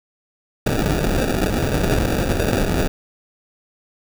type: noise with sample-and-hold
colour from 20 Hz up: pink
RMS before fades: -19 dBFS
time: 0.66-2.88 s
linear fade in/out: 5 ms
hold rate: 1050 Hz
effects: none